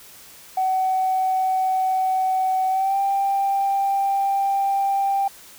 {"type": "tone with pitch glide", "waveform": "sine", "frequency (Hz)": [754, 788.7], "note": ["F#5", "G5"], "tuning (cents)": [32, 10], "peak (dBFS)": -17, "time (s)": [0.57, 5.28], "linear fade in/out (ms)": 5, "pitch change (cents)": 78, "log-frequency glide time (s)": [2.69, 2.98], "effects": ["tanh soft clip ceiling -13 dBFS", "white hiss -45 dBFS RMS until 5.58 s"]}